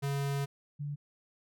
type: tone pair in turn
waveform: square / sine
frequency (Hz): 140 / 145.16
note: C#3 / D3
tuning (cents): +18 / -20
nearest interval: minor second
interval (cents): 62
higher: second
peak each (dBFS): -31 / -34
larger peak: first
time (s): 0.02-0.46 / 0.79-0.96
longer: first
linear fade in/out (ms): 20
effects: none